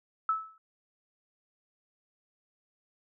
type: tone with exponential decay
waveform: sine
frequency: 1305 Hz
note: E6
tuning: 18 cents flat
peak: -22 dBFS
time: 0.29-0.58 s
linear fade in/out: 2 ms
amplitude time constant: 63 ms
effects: none